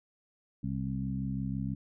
harmonic tone with a mistuned harmonic, 66.1 Hz, C2, 18 cents sharp, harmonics 1 / 2 / 3 / 4, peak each -41 / -35 / -35 / -39 dBFS, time 0.63-1.75 s, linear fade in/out 10 ms, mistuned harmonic 1, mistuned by -25 cents, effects none

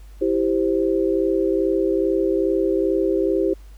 sine chord, C major, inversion first, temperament equal, 329.6 / 392 / 523.3 Hz, E4 / G4 / C5, 0 / 0 / 0 cents, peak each -21 / -20 / -24 dBFS, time 0.21-3.54 s, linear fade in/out 10 ms, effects added 50 Hz sine -39 dBFS peak until 3.77 s + pink hiss -56 dBFS RMS until 3.77 s

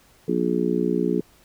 harmonic tone, 60.1 Hz, B1, 46 cents flat, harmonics 3 / 4 / 5 / 6 / 7, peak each -26 / -26 / -26 / -26 / -26 dBFS, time 0.28-1.21 s, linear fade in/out 5 ms, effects pink hiss -56 dBFS RMS until 1.44 s

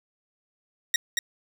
15% pulse tone with echo, 1886 Hz, A#6, 20 cents sharp, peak -13 dBFS, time 0.94-0.96 s, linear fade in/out 2 ms, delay 230 ms, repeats 1, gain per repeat -4 dB, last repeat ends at 1.19 s, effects 9-bit

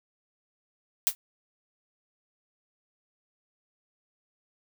blue noise with exponential decay, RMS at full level -18 dBFS, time 1.07-1.15 s, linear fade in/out 0 ms, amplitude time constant 17 ms, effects none

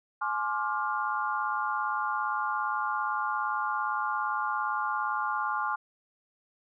sine chord, D half-diminished seventh, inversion second, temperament just, 845.8 / 1057.2 / 1174.7 / 1409.6 Hz, Ab5 / C6 / D6 / F6, +31 / +18 / 0 / +16 cents, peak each -33 dBFS, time 0.21-5.76 s, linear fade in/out 10 ms, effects none

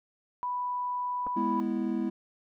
sine tone, 987.8 Hz, B5, in tune, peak -29 dBFS, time 0.43-1.6 s, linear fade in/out 0 ms
clicks, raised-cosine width 1 ms, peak -27 dBFS, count 2, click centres 1.266 / 1.27 s
triangle chord, E major, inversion first, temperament equal, 207.7 / 246.9 / 329.6 Hz, G#3 / B3 / E4, 0 / 0 / 0 cents, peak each -30 dBFS, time 1.36-2.1 s, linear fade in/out 10 ms
effects none

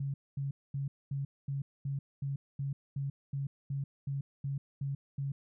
sine tone bursts, 138.59 Hz, C#3, in tune, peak -32 dBFS, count 15, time 0-5.32 s, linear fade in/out 5 ms, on 140 ms, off 230 ms, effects none

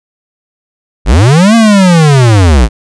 square linear two-way sweep, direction up then down, 38.12 to 233.1 to 49.99 Hz, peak -3 dBFS, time 1.05-2.69 s, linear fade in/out 50 ms, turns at 1.55 s, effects resampled to 22050 Hz

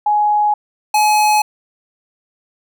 sine / square tone pair in turn, 837 / 847.2 Hz, G#5 / G#5, +13 / +34 cents, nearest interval unison, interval 21 cents, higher second, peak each -11 / -11 dBFS, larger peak neither, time 0.06-0.54 / 0.94-1.42 s, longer neither, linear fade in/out 5 ms, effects none

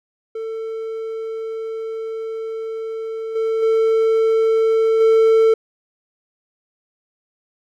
triangle tone with level steps, 446.4 Hz, A4, 25 cents sharp, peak -22 / -15 / -11 / -8 dBFS, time 0.35-5.54 s, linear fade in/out 5 ms, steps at 3.35 / 3.62 / 5 s, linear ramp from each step 10 ms, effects none

